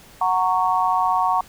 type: chord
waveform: sine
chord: F# major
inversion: none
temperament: just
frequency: 740 / 925 / 1110 Hz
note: F#5 / A#5 / C#6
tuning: 0 / -14 / +2 cents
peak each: -21 dBFS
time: 0.21-1.41 s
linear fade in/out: 5 ms
effects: pink hiss -47 dBFS RMS until 1.48 s